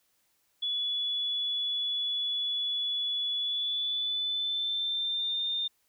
sine tone with pitch glide, 3416 to 3617 Hz, G#7 to A7, +48 to +47 cents, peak -28 dBFS, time 0.62-5.68 s, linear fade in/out 10 ms, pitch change +99 cents, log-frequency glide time 3.37-5.43 s, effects white hiss -72 dBFS RMS until 5.88 s

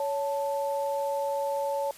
sine tone pair together, 560.3 / 880 Hz, C#5 / A5, +18 / 0 cents, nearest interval minor sixth, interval 782 cents, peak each -28 / -31 dBFS, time 0-1.91 s, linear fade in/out 2 ms, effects white hiss -49 dBFS RMS until 1.97 s + resampled to 32000 Hz

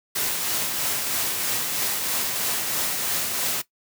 white noise with tremolo, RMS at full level -24 dBFS, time 0.15-3.62 s, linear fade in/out 10 ms, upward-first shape triangle, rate 3.1 Hz, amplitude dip 35%, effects noise-tail reverb RT60 0.1 s tail -17 dB re dry + high-pass 100 Hz 12 dB/octave

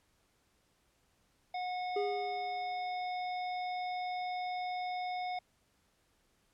harmonic tone, 728 Hz, F#5, 28 cents flat, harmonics 1 / 3 / 5 / 7, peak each -35 / -45 / -51 / -52 dBFS, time 1.54-5.39 s, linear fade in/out 5 ms
triangle tone with exponential decay, 408.8 Hz, G#4, 27 cents flat, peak -28 dBFS, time 1.96-3.11 s, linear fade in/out 5 ms, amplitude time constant 250 ms
effects pink hiss -73 dBFS RMS until 6.53 s + low-pass 12000 Hz 12 dB/octave

